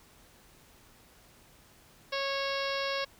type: harmonic tone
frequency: 550 Hz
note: C#5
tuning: 14 cents flat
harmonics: 1 / 2 / 3 / 4 / 5 / 6 / 7 / 8 / 9 / 10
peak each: -34 / -37 / -39 / -40 / -41 / -42 / -42 / -43 / -44 / -44 dBFS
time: 2.12-3.05 s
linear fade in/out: 10 ms
effects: pink hiss -59 dBFS RMS until 3.19 s